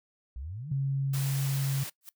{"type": "exponential sweep", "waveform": "sine", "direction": "up", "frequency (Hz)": [57.7, 170.6], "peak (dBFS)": -36, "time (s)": [0.36, 0.72], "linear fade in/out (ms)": 0}
{"type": "tone", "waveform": "sine", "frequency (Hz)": 136.9, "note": "C#3", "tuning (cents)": -21, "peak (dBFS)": -26, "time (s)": [0.71, 1.84], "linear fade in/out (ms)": 10}
{"type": "high-pass noise", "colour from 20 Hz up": "white", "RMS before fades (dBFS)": -39, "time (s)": [1.13, 1.9], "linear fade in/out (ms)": 10, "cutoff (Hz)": 130, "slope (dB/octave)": 48}
{"type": "noise with exponential growth", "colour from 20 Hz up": "blue", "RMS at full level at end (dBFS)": -40, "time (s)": [2.01, 2.09], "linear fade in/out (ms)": 1, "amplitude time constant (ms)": 17}
{"effects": ["noise-tail reverb RT60 0.1 s tail -20 dB re dry"]}